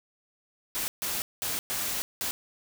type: noise bursts at uneven times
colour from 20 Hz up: white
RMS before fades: -31 dBFS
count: 5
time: 0.75-0.88 / 1.02-1.22 / 1.42-1.59 / 1.7-2.02 / 2.21-2.31 s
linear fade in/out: 0 ms
effects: none